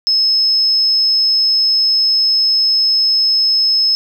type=tone; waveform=sine; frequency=5190 Hz; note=E8; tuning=28 cents flat; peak=-10 dBFS; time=0.07-3.95 s; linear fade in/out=0 ms; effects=7-bit